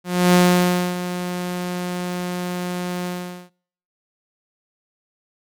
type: tone with ADSR envelope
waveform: sawtooth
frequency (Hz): 178.8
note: F3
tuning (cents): +41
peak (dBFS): -6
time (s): 0.04-3.5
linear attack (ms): 300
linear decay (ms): 610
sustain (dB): -13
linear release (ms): 440
effects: noise-tail reverb RT60 0.6 s tail -25 dB re dry + MP3 96 kbps